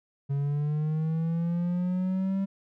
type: linear sweep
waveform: triangle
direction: up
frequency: 138.59 to 196 Hz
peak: -23 dBFS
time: 0.29-2.46 s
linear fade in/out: 20 ms
effects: none